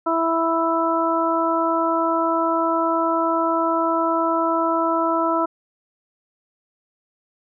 harmonic tone, 329.6 Hz, E4, in tune, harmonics 1 / 2 / 3 / 4, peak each -23 / -23 / -23 / -23 dBFS, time 0.06-5.46 s, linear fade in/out 10 ms, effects none

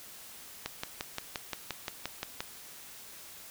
click train, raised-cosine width 0.2 ms, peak -16 dBFS, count 11, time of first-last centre 0.66-2.405 s, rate 5.73 Hz, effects white hiss -49 dBFS RMS until 3.5 s

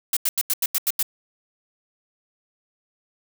blue noise bursts, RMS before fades -21 dBFS, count 8, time 0.13-1.028 s, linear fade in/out 2 ms, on 37 ms, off 86 ms, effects none

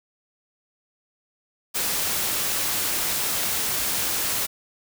white noise, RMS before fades -25 dBFS, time 1.74-4.47 s, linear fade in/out 20 ms, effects none

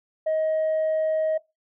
sine tone, 630 Hz, D#5, 21 cents sharp, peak -19 dBFS, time 0.26-1.38 s, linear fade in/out 10 ms, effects noise-tail reverb RT60 0.2 s tail -20 dB re dry + tanh soft clip ceiling -19 dBFS

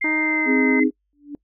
sine tone with pitch glide, 2100 to 2054 Hz, C7 to C7, +6 to -33 cents, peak -20 dBFS, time 0.01-0.84 s, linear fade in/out 10 ms, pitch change -39 cents, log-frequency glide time 0.19-0.52 s
harmonic tone, 311.1 Hz, D#4, in tune, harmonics 1 / 2 / 3 / 4 / 5 / 6 / 7, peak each -23 / -35 / -31 / -40 / -36 / -39 / -45 dBFS, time 0.04-0.8 s, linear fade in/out 5 ms
sine chord, Ab major, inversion first, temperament equal, 261.6 / 311.1 / 415.3 Hz, C4 / Eb4 / Ab4, 0 / 0 / 0 cents, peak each -17 / -18 / -23 dBFS, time 0.45-0.91 s, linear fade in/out 50 ms
sine tone with exponential growth, 290 Hz, D4, 22 cents flat, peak -26 dBFS, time 1.13-1.35 s, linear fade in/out 1 ms, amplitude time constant 46 ms
effects noise-tail reverb RT60 0.1 s tail -25 dB re dry + added 50 Hz sine -70 dBFS peak until 1.43 s

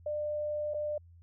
sine tone with dropouts, 598 Hz, D5, 31 cents sharp, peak -31 dBFS, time 0.06-0.98 s, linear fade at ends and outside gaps 5 ms, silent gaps 0.738-0.743 s, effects added 85 Hz sine -53 dBFS peak until 1.22 s

